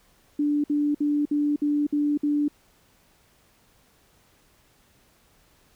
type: tone bursts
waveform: sine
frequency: 293.2 Hz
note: D4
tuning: 3 cents flat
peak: -20 dBFS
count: 7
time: 0.39-2.482 s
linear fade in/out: 5 ms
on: 250 ms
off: 57 ms
effects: pink hiss -61 dBFS RMS until 5.75 s